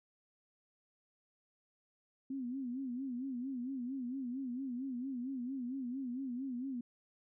sine tone with vibrato, 256.2 Hz, C4, 36 cents flat, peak -37 dBFS, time 2.3-6.81 s, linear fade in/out 5 ms, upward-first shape sine, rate 4.4 Hz, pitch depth 120 cents each way, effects none

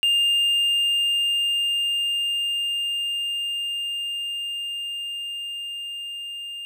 triangle tone with level ramp, 2807 Hz, F7, 8 cents sharp, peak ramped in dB -15 to -30 dBFS, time 0.03-6.65 s, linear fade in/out 0 ms, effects none

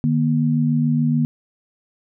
sine tone pair together, 152.04 / 239 Hz, D#3 / A#3, -40 / +43 cents, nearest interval minor sixth, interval 783 cents, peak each -18 dBFS, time 0.04-1.25 s, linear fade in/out 0 ms, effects none

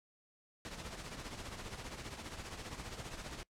pink noise with tremolo, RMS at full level -43 dBFS, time 0.65-3.43 s, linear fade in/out 0 ms, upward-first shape triangle, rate 15 Hz, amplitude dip 65%, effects noise-tail reverb RT60 0.1 s tail -23 dB re dry + low-pass 8000 Hz 12 dB/octave

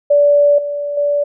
sine tone with level steps, 579 Hz, D5, 25 cents flat, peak -7 / -18 / -12 dBFS, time 0.1-1.24 s, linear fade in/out 10 ms, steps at 0.58 / 0.97 s, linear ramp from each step 5 ms, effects none

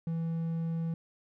triangle tone, 164.81 Hz, E3, in tune, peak -28 dBFS, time 0.07-0.94 s, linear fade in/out 2 ms, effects none

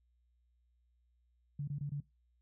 sine tone bursts, 143.6 Hz, D3, 39 cents flat, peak -35 dBFS, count 4, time 1.59-2.004 s, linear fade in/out 5 ms, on 87 ms, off 22 ms, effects noise-tail reverb RT60 0.2 s tail -20 dB re dry + added 60 Hz sine -70 dBFS peak until 2.41 s

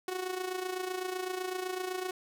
sawtooth tone with amplitude modulation, 369.1 Hz, F#4, 4 cents flat, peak -27 dBFS, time 0.08-2.11 s, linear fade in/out 2 ms, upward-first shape sine, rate 27.9 Hz, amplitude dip 65%, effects none

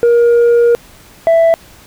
sine tone pair in turn, 472.7 / 661.6 Hz, A#4 / E5, +24 / +6 cents, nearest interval tritone, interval 582 cents, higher second, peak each -3 dBFS, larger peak neither, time 0.03-0.75 / 1.27-1.54 s, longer first, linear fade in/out 0 ms, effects tanh soft clip ceiling -5 dBFS + pink hiss -41 dBFS RMS until 1.86 s

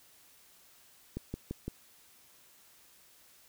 click train, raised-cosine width 3 ms, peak -23 dBFS, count 4, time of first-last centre 1.17-1.68 s, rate 5.88 Hz, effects white hiss -61 dBFS RMS until 3.48 s

